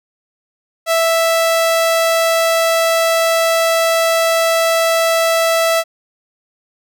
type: tone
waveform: sawtooth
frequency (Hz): 659.3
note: E5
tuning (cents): 0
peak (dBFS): -8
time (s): 0.86-5.84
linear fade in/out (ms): 50
effects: none